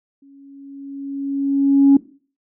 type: tone with exponential growth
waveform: sine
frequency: 277.2 Hz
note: C#4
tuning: in tune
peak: -5 dBFS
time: 0.22-1.97 s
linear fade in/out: 5 ms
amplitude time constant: 380 ms
effects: noise-tail reverb RT60 0.4 s tail -18 dB re dry + tanh soft clip ceiling -4 dBFS